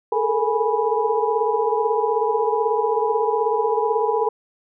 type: tone cluster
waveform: sine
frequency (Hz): 424 / 446.4 / 462.5 / 831 / 982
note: G#4 / A4 / A#4 / G#5 / B5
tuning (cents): +36 / +25 / -14 / +1 / -10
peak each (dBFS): -24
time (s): 0.12-4.29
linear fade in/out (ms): 5
effects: none